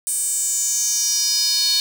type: tone with high-pass filter sweep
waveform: square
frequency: 334.3 Hz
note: E4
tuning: 24 cents sharp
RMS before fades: -20 dBFS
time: 0.07-1.8 s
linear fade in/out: 0 ms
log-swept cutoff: 8900 to 4200 Hz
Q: 5.7
effects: none